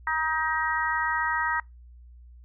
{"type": "harmonic tone", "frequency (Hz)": 315.7, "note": "D#4", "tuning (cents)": 25, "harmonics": [3, 4, 5, 6], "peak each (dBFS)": [-28, -30, -31, -29], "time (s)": [0.07, 1.6], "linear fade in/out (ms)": 2, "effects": ["noise-tail reverb RT60 0.2 s tail -26 dB re dry", "added 60 Hz sine -46 dBFS peak until 2.44 s"]}